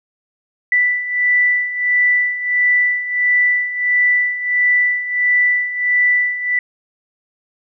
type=beating tone pair; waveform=sine; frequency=1975.5 / 1977 Hz; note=B6 / B6; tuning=0 / +1 cents; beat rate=1.5 Hz; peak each=-19 / -14 dBFS; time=0.72-6.59 s; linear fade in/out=2 ms; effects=none